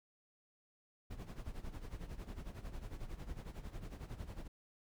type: noise with tremolo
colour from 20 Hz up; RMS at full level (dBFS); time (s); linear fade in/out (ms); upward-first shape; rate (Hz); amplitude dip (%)
brown; -43; 1.1-4.48; 10; sine; 11; 75
effects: none